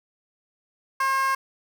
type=tone with high-pass filter; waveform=15% pulse; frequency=536 Hz; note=C5; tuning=42 cents sharp; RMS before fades=-23 dBFS; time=1-1.35 s; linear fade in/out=5 ms; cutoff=1200 Hz; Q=8.9; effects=none